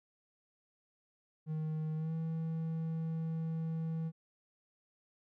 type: tone with pitch glide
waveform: triangle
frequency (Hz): 156.4 to 162.01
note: D#3 to E3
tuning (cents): +9 to -30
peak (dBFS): -32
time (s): 1.46-4.12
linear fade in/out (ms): 50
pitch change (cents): +61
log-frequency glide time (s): 1.96-2.13
effects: none